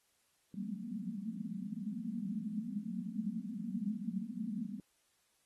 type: band-pass noise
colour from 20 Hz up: white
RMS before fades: -40 dBFS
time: 0.54-4.8 s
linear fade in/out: 2 ms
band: 180 to 240 Hz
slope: 96 dB/octave
effects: white hiss -75 dBFS RMS until 5.45 s + AAC 32 kbps

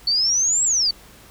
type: exponential two-way sweep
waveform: sine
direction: up then down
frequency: 4435 to 7790 to 4435 Hz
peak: -16 dBFS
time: 0.07-0.91 s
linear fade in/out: 5 ms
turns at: 0.64 s
effects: added 50 Hz sine -51 dBFS peak until 1.3 s + pink hiss -47 dBFS RMS until 1.3 s

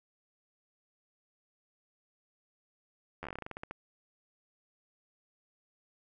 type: slowing click train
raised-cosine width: 0.5 ms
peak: -25 dBFS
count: 15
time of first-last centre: 3.23-3.71 s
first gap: 11 ms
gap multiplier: 1.16
effects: none

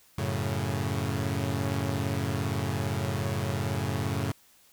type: chord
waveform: sawtooth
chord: F# minor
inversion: none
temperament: equal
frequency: 92.5 / 110 / 138.59 Hz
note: F#2 / A2 / C#3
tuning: 0 / 0 / 0 cents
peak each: -28 dBFS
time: 0.18-4.32 s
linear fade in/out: 5 ms
effects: white hiss -60 dBFS RMS until 4.72 s

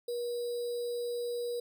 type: tone with sample-and-hold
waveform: sine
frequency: 480 Hz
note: B4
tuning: 49 cents flat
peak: -32 dBFS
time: 0.08-1.6 s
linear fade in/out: 5 ms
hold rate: 4410 Hz
effects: none

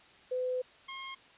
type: tone pair in turn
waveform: sine / 10% pulse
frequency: 506 / 1072.2 Hz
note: B4 / C6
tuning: +42 / +42 cents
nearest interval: octave + minor second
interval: 1300 cents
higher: second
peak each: -30 / -30 dBFS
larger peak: neither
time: 0.31-0.62 / 0.88-1.15 s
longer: first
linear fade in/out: 10 ms
effects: white hiss -58 dBFS RMS until 1.37 s + resampled to 8000 Hz

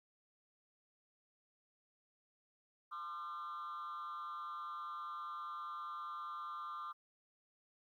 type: tone with frequency modulation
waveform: sine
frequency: 1200 Hz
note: D6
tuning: 37 cents sharp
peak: -40 dBFS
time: 2.91-6.93 s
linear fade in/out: 20 ms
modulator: 155 Hz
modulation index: 0.85
effects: tanh soft clip ceiling -41 dBFS + 13-bit

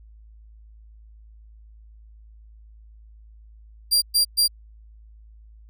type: tone bursts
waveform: sawtooth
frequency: 4756 Hz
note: D8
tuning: 21 cents sharp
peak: -13 dBFS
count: 3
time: 3.91-4.48 s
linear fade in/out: 20 ms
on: 110 ms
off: 120 ms
effects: added 54 Hz sine -45 dBFS peak until 5.69 s

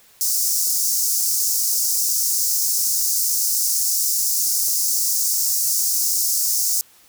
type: high-pass noise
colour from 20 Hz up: pink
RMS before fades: -20 dBFS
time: 0.21-6.81 s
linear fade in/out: 0 ms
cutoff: 5200 Hz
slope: 48 dB/octave
effects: white hiss -52 dBFS RMS until 7.08 s

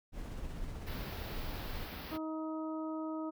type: noise with tremolo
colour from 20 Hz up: brown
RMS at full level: -40 dBFS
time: 0.12-1.89 s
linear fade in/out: 50 ms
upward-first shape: triangle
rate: 16 Hz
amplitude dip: 30%
type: band-stop noise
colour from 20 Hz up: pink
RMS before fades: -45 dBFS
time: 0.86-2.18 s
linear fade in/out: 20 ms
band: 5100 to 12000 Hz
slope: 48 dB/octave
type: harmonic tone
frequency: 315.6 Hz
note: D#4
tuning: 25 cents sharp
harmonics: 1 / 2 / 3 / 4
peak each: -37 / -44 / -48 / -47 dBFS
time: 2.11-3.31 s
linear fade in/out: 20 ms
effects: none

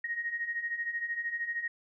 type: beating tone pair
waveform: sine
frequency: 1864.7 / 1877.7 Hz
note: A#6 / A#6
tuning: 0 / +12 cents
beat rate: 13 Hz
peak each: -38 / -33 dBFS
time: 0.04-1.68 s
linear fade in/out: 5 ms
effects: none

